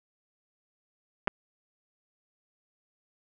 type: clicks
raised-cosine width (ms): 0.5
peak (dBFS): -12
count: 2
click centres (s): 1.274 / 1.279
effects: none